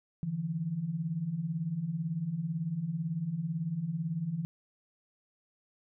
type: beating tone pair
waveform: sine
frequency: 149.1 / 167.1 Hz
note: D3 / E3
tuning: +27 / +24 cents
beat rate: 18 Hz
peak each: -37 / -32 dBFS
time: 0.23-4.45 s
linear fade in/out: 0 ms
effects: none